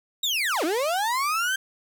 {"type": "linear two-way sweep", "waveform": "35% pulse", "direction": "down then up", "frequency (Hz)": [3830, 293, 1590], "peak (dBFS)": -21, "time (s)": [0.23, 1.56], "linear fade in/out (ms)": 5, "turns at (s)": 0.64, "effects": []}